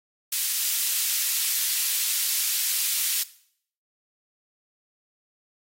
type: high-pass noise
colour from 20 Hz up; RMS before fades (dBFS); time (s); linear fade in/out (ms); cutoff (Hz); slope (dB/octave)
white; -25; 0.32-3.23; 5; 2800; 12
effects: noise-tail reverb RT60 0.6 s tail -17 dB re dry + AAC 48 kbps